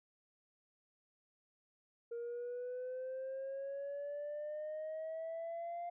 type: exponential sweep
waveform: sine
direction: up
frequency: 467.3 to 698.5 Hz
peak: -38 dBFS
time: 2.11-5.9 s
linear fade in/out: 10 ms
effects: tanh soft clip ceiling -38 dBFS